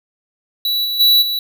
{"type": "tone with level steps", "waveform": "square", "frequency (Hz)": 3934, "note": "B7", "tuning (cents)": -7, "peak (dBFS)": [-16, -19, -9, -18], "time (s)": [0.65, 1.39], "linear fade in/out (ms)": 2, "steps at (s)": [0.84, 0.99, 1.21], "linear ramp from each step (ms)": 20, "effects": []}